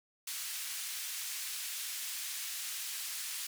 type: band-pass noise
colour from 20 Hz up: white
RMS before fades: -40 dBFS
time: 0.27-3.47 s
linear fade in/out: 5 ms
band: 1900 to 13000 Hz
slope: 12 dB/octave
effects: none